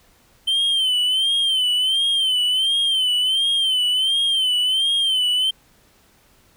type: tone with vibrato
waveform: triangle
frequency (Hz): 3100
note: G7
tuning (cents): -20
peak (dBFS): -15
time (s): 0.47-5.51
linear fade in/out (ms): 10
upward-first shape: sine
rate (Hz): 1.4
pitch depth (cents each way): 84
effects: pink hiss -56 dBFS RMS until 6.56 s